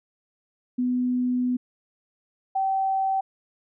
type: tone pair in turn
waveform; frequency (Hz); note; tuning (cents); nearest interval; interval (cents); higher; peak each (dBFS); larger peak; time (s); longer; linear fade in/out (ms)
sine; 249.2 / 771.3; B3 / G5; +16 / -28; octave + minor sixth; 1956; second; -21; neither; 0.78-1.57 / 2.55-3.21; first; 10
effects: none